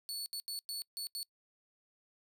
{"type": "tone bursts at uneven times", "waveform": "sawtooth", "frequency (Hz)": 4435, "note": "C#8", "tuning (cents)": 0, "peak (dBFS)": -35, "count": 6, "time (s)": [[0.09, 0.26], [0.33, 0.4], [0.48, 0.59], [0.69, 0.82], [0.97, 1.07], [1.15, 1.23]], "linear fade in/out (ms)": 0, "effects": ["noise-tail reverb RT60 0.1 s tail -25 dB re dry"]}